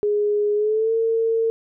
sine tone with pitch glide, 415.3 to 452.9 Hz, G#4 to A#4, 0 to -50 cents, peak -17 dBFS, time 0.03-1.5 s, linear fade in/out 0 ms, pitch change +150 cents, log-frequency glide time 0.55-0.93 s, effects none

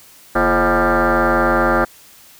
sine tone with frequency modulation, 426.8 Hz, G#4, 47 cents sharp, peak -11 dBFS, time 0.35-1.85 s, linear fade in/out 10 ms, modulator 192 Hz, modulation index 6, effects tanh soft clip ceiling -7 dBFS + white hiss -45 dBFS RMS until 2.39 s

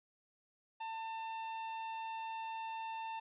45% pulse tone, 896 Hz, A5, 31 cents sharp, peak -40 dBFS, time 0.8-3.2 s, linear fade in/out 10 ms, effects resampled to 8000 Hz

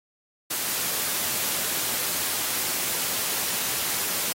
white noise, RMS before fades -27 dBFS, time 0.5-4.33 s, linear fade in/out 10 ms, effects high-pass 100 Hz 12 dB/octave + AAC 48 kbps

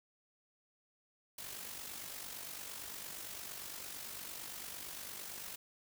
white noise with amplitude modulation, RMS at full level -44 dBFS, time 1.38-5.56 s, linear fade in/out 5 ms, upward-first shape sine, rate 48.8 Hz, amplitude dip 50%, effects none

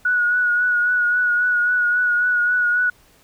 sine tone with vibrato, 1460 Hz, F#6, 24 cents flat, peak -15 dBFS, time 0.05-2.9 s, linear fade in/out 5 ms, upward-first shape triangle, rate 3.7 Hz, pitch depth 32 cents each way, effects pink hiss -54 dBFS RMS until 3.23 s

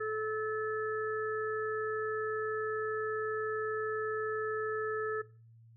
harmonic tone, 433.7 Hz, A4, 25 cents flat, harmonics 1 / 3 / 4, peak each -34 / -39 / -40 dBFS, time 0-5.22 s, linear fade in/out 10 ms, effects noise-tail reverb RT60 0.4 s tail -19 dB re dry + added 114 Hz sine -55 dBFS peak until 5.76 s

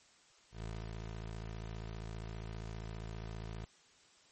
20% pulse tone with ADSR envelope, 55 Hz, A1, in tune, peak -35 dBFS, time 0.51-3.65 s, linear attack 120 ms, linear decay 250 ms, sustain -2 dB, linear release 3 ms, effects white hiss -65 dBFS RMS until 4.31 s + MP3 32 kbps

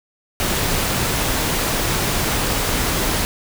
pink noise, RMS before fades -20 dBFS, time 0.4-3.25 s, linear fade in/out 0 ms, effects none

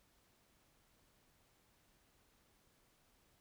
silence, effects pink hiss -73 dBFS RMS until 3.4 s

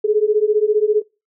sine beating tone pair, 416.4 / 431.4 Hz, G#4 / A4, +5 / -34 cents, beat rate 15 Hz, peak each -16 dBFS, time 0.04-1.02 s, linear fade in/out 10 ms, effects noise-tail reverb RT60 0.3 s tail -25 dB re dry

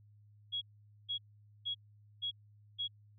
sine tone bursts, 3322 Hz, G#7, in tune, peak -34 dBFS, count 5, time 0.52-2.88 s, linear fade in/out 20 ms, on 96 ms, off 470 ms, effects added 104 Hz sine -59 dBFS peak until 3.18 s

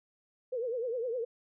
sine tone with vibrato, 481.3 Hz, B4, 45 cents flat, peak -31 dBFS, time 0.52-1.25 s, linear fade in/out 10 ms, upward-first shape triangle, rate 9.8 Hz, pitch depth 160 cents each way, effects none

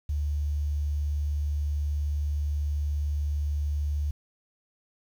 sine tone, 73.42 Hz, D2, in tune, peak -25 dBFS, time 0.09-4.11 s, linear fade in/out 5 ms, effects 9-bit

